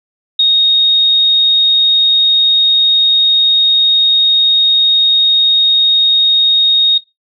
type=tone; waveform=sine; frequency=3729 Hz; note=A#7; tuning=in tune; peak=-6 dBFS; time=0.39-6.98 s; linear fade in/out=5 ms; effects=noise-tail reverb RT60 0.2 s tail -20 dB re dry